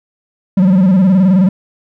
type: tone with vibrato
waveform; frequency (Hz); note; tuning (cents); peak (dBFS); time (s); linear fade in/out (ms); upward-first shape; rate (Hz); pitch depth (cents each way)
triangle; 187.3; F#3; +21; -4; 0.57-1.49; 5; square; 19; 81
effects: none

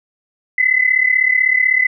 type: tone pair together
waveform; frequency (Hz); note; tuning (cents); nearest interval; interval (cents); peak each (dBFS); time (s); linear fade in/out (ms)
sine; 2006 / 2042; B6 / C7; +26 / -43; unison; 31; -14; 0.58-1.87; 5
effects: none

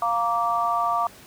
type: chord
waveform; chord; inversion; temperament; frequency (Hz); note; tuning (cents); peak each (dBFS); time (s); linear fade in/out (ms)
sine; Bb major; second; just; 699.2 / 932.3 / 1165.4; F5 / Bb5 / D6; +2 / 0 / -14; -25 / -27 / -23; 0.02-1.07; 2
effects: pink hiss -47 dBFS RMS until 1.26 s + high-pass 80 Hz 12 dB/octave

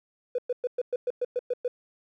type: tone bursts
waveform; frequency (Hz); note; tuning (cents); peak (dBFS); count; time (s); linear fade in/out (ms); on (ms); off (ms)
triangle; 493.9; B4; 0; -20; 10; 0.35-1.68; 5; 34; 110
effects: tanh soft clip ceiling -22 dBFS

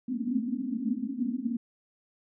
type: band-pass noise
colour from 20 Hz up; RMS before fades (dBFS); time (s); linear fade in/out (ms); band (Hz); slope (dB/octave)
pink; -31; 0.08-1.57; 5; 220 to 270; 96
effects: none

